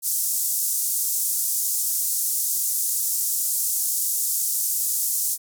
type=band-pass noise; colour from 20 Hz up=white; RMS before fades=-24 dBFS; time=0.02-5.38 s; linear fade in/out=50 ms; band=6400 to 15000 Hz; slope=24 dB/octave; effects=none